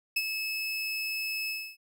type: tone with ADSR envelope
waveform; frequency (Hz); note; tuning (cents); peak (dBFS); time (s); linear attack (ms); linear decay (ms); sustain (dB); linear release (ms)
30% pulse; 2598; E7; -26; -21; 0.16-1.77; 8; 45; -7; 280
effects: none